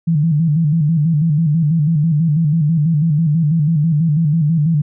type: tone with vibrato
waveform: sine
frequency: 156.6 Hz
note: D#3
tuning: 11 cents sharp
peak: -11 dBFS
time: 0.07-4.82 s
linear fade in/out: 10 ms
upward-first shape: square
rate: 6.1 Hz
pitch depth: 100 cents each way
effects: none